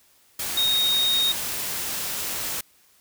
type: tone in noise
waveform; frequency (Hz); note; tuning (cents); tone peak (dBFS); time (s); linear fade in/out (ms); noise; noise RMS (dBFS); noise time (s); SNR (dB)
sine; 3729; A#7; 0; -19; 0.57-1.32; 5; white; -29; 0.39-2.61; +7
effects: white hiss -59 dBFS RMS until 3 s